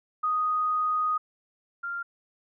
sine tone pair in turn, 1244.5 / 1392.1 Hz, D#6 / F6, 0 / -6 cents, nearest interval major second, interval 194 cents, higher second, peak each -23 / -30 dBFS, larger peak first, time 0.23-1.18 / 1.83-2.03 s, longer first, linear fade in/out 10 ms, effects none

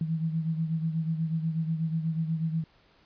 sine beating tone pair, 160.4 / 168.6 Hz, E3 / E3, -47 / +39 cents, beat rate 8.2 Hz, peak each -27 / -34 dBFS, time 0.01-2.64 s, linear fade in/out 2 ms, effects pink hiss -62 dBFS RMS until 3.05 s + resampled to 11025 Hz

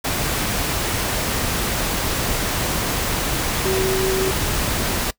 sine tone in noise, 380 Hz, F#4, 46 cents sharp, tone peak -19 dBFS, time 3.65-4.31 s, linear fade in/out 10 ms, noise pink, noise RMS -22 dBFS, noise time 0.04-5.11 s, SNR 0 dB, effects noise-tail reverb RT60 0.1 s tail -21 dB re dry

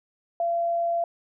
sine tone, 682 Hz, F5, 41 cents flat, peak -22 dBFS, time 0.4-1.04 s, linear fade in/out 2 ms, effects none

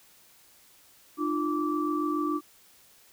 sine tone cluster, 301.3 / 348.3 / 1163 Hz, D4 / F4 / D6, +44 / -5 / -17 cents, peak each -28 / -32 / -31 dBFS, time 1.17-2.41 s, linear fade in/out 50 ms, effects white hiss -58 dBFS RMS until 3.12 s

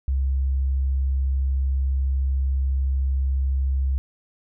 sine tone, 66.9 Hz, C2, 39 cents sharp, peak -19 dBFS, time 0.08-3.98 s, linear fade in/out 0 ms, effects none

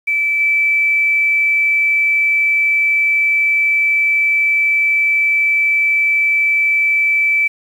sine tone with level steps, 2316 Hz, D7, 25 cents flat, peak -13 / -11 dBFS, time 0.07-7.48 s, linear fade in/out 10 ms, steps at 0.39 s, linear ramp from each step 20 ms, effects 7-bit

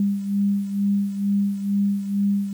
sine beating tone pair, 200 / 202.2 Hz, G3 / G#3, +35 / -46 cents, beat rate 2.2 Hz, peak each -20 / -26 dBFS, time 0-2.53 s, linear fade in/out 2 ms, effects 8-bit

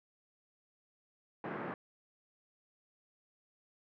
pink band-pass noise, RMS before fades -41 dBFS, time 1.44-1.74 s, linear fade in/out 2 ms, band 160 to 1800 Hz, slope 24 dB/octave, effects none

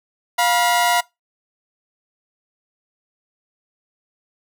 sawtooth tone pair together, 703.2 / 968 Hz, F5 / B5, +12 / -35 cents, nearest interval tritone, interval 553 cents, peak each -14 dBFS, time 0.38-1.01 s, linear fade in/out 10 ms, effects noise-tail reverb RT60 0.2 s tail -23 dB re dry

